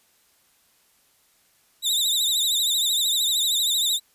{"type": "tone with vibrato", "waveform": "sawtooth", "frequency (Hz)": 3729, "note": "A#7", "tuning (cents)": 0, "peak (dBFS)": -17, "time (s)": [1.82, 4], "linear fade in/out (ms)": 50, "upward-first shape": "triangle", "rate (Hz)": 13, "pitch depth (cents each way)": 120, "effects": ["white hiss -62 dBFS RMS until 4.14 s", "resampled to 32000 Hz"]}